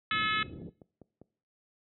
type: low-pass noise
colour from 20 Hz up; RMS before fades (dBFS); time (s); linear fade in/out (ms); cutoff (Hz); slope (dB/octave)
pink; -41; 0.11-0.7; 10; 390; 24
type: harmonic tone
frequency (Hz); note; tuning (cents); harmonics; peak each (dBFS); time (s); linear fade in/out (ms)
430; A4; -40; 3 / 4 / 5 / 6 / 7 / 8 / 9; -31 / -33 / -35 / -37 / -38 / -39 / -40; 0.11-0.43; 2
type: click train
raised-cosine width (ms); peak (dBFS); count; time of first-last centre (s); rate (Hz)
2; -36; 6; 0.22-1.216; 5.02
effects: noise-tail reverb RT60 0.5 s tail -21 dB re dry + high-pass 100 Hz 12 dB/octave